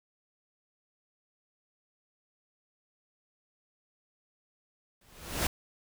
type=noise with exponential growth; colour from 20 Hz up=pink; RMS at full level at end=-26 dBFS; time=5.01-5.47 s; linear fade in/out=5 ms; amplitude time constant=100 ms; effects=none